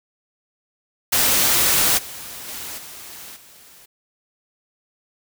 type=noise with level steps; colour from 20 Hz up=white; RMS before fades=-17 / -35 / -32 / -38 / -47 dBFS; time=1.12-3.86 s; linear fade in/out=10 ms; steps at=1.97 / 2.47 / 2.77 / 3.35 s; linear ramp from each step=20 ms; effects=none